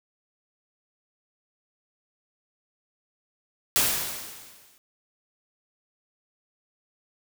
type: noise with exponential decay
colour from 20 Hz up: white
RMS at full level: -20 dBFS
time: 3.76-4.78 s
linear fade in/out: 0 ms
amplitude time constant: 220 ms
effects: none